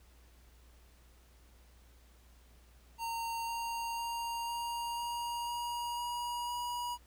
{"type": "tone with pitch steps", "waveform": "square", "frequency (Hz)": [921, 927.4, 933.9, 940.4, 946.9, 953.5, 960.1, 966.8], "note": ["A#5", "A#5", "A#5", "A#5", "A#5", "A#5", "B5", "B5"], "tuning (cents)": [-21, -9, 3, 15, 27, 39, -49, -37], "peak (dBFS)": -36, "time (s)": [2.98, 6.98], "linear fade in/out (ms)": 50, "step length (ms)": 500, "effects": ["added 60 Hz sine -59 dBFS peak until 7.06 s", "pink hiss -66 dBFS RMS until 7.06 s"]}